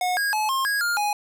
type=tone with pitch steps; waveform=square; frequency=727 / 1637 / 857 / 1067 / 1649 / 1409 / 830 Hz; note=F#5 / G#6 / A5 / C6 / G#6 / F6 / G#5; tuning=-31 / -25 / -46 / +34 / -13 / +15 / -1 cents; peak=-22 dBFS; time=0.01-1.13 s; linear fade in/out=2 ms; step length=160 ms; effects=none